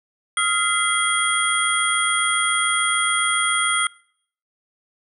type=tone cluster; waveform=sine; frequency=1270 / 1397 / 2051 / 3272 / 9240 Hz; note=D#6 / F6 / C7 / G#7 / D9; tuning=+35 / 0 / -35 / -26 / -29 cents; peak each=-24 dBFS; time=0.37-3.87 s; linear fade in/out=2 ms; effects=noise-tail reverb RT60 0.6 s tail -23 dB re dry